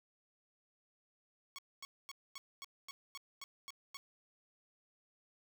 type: tone bursts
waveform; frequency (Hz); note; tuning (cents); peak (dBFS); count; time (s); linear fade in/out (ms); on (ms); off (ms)
10% pulse; 1108.7; C#6; 0; -37; 10; 1.56-3.97; 0; 25; 240
effects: 11-bit